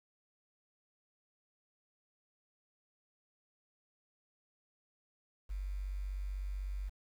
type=tone with quantisation; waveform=sine; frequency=48 Hz; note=G1; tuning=36 cents flat; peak=-36 dBFS; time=5.49-6.9 s; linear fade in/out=20 ms; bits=10; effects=none